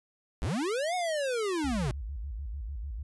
square linear two-way sweep, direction up then down, 42.31 to 740 to 115.1 Hz, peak -29 dBFS, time 0.42-1.91 s, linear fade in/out 0 ms, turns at 0.95 s
sine tone with vibrato, 61.2 Hz, B1, 15 cents flat, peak -34 dBFS, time 1.64-3.03 s, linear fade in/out 5 ms, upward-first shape square, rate 6.7 Hz, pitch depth 250 cents each way
effects resampled to 24000 Hz

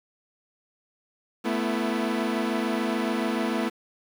sawtooth chord, A suspended second, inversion none, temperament equal with one note detuned, 220 / 246.9 / 332.9 Hz, A3 / B3 / E4, 0 / 0 / +17 cents, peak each -24 / -25 / -26 dBFS, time 1.44-3.7 s, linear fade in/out 20 ms, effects low-pass 4000 Hz 12 dB/octave + 8-bit

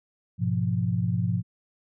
sine chord, F diminished, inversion first, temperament equal, 103.83 / 123.47 / 174.61 Hz, Ab2 / Cb3 / F3, 0 / 0 / 0 cents, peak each -27 dBFS, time 0.38-1.43 s, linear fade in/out 50 ms, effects none

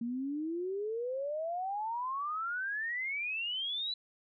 sine exponential sweep, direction up, 229.4 to 4013 Hz, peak -33 dBFS, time 0.01-3.94 s, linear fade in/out 5 ms, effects none

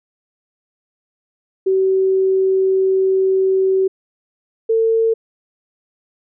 sine tone pair in turn, 381 / 449.9 Hz, G4 / A4, -49 / +39 cents, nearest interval minor third, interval 288 cents, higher second, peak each -12 dBFS, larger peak neither, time 1.66-3.88 / 4.69-5.14 s, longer first, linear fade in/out 10 ms, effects none

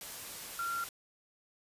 sine tone in noise, 1376 Hz, F6, 26 cents flat, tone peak -33 dBFS, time 0.59-0.84 s, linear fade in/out 2 ms, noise white, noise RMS -44 dBFS, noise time 0.01-0.89 s, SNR +8 dB, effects resampled to 32000 Hz

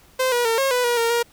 sawtooth tone with pitch steps, 517 / 482.8 / 454.8 / 541 / 495.5 / 479.8 / 462.3 / 472.3 Hz, C5 / B4 / A#4 / C#5 / B4 / A#4 / A#4 / A#4, -21 / -39 / -43 / -42 / +6 / +50 / -14 / +23 cents, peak -14 dBFS, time 0.19-1.23 s, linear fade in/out 10 ms, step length 130 ms, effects pink hiss -53 dBFS RMS until 1.32 s

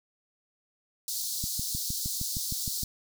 pink high-pass noise, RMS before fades -33 dBFS, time 1.08-2.84 s, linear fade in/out 2 ms, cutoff 4100 Hz, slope 48 dB/octave
click train, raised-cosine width 5 ms, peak -23 dBFS, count 10, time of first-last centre 1.44-2.833 s, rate 6.46 Hz
effects none

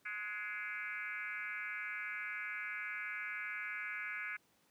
sine tone with frequency modulation, 1882 Hz, A#6, 16 cents sharp, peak -39 dBFS, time 0.05-4.37 s, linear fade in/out 10 ms, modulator 207 Hz, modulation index 2.5, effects pink hiss -72 dBFS RMS until 4.7 s + high-pass 150 Hz 12 dB/octave

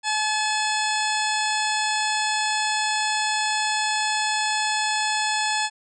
harmonic tone, 858 Hz, A5, 44 cents flat, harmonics 1 / 2 / 3 / 4 / 5 / 6 / 8 / 9 / 10, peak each -25 / -28 / -30 / -31 / -32 / -33 / -34 / -35 / -35 dBFS, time 0.03-5.7 s, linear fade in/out 50 ms, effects none

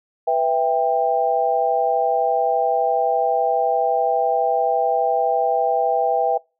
sine chord, E minor, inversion second, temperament just, 494.4 / 659.3 / 791.1 Hz, B4 / E5 / G5, +2 / 0 / +16 cents, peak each -22 / -20 / -19 dBFS, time 0.27-6.38 s, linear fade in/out 10 ms, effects noise-tail reverb RT60 0.3 s tail -26 dB re dry

